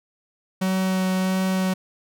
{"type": "tone with vibrato", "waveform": "45% pulse", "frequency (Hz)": 187.5, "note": "F#3", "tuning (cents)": 23, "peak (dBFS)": -20, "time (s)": [0.61, 1.74], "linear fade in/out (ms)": 10, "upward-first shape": "sine", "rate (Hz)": 1.5, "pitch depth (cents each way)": 8, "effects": []}